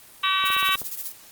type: harmonic tone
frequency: 381.3 Hz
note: G4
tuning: 48 cents flat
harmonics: 3 / 4 / 5 / 6 / 7 / 8 / 9 / 10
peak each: -23 / -29 / -32 / -31 / -26 / -29 / -33 / -26 dBFS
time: 0.23-0.76 s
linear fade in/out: 10 ms
type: click train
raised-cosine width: 1 ms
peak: -24 dBFS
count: 7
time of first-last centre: 0.44-0.817 s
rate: 15.9 Hz
type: noise with tremolo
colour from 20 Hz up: violet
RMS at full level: -29 dBFS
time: 0.45-1.12 s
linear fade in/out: 5 ms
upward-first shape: sine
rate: 15 Hz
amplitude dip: 80%
effects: white hiss -48 dBFS RMS until 1.31 s + Opus 32 kbps